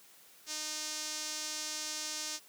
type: tone with band-pass filter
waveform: sawtooth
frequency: 306.6 Hz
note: D#4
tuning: 25 cents flat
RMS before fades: -39 dBFS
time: 0.46-2.4 s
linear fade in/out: 50 ms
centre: 6000 Hz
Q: 2.2
effects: white hiss -59 dBFS RMS until 2.48 s + high-pass 150 Hz 12 dB/octave